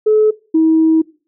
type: tone pair in turn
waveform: sine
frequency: 429.9 / 320.4 Hz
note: A4 / E4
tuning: -40 / -49 cents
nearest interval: perfect fourth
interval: 509 cents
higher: first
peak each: -7 dBFS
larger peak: neither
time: 0.06-0.31 / 0.54-1.02 s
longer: second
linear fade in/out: 10 ms
effects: noise-tail reverb RT60 0.4 s tail -22 dB re dry + tanh soft clip ceiling -3 dBFS